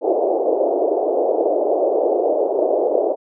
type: band-pass noise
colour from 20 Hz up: white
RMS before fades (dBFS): -18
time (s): 0.01-3.16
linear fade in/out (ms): 50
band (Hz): 340 to 680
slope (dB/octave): 48
effects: none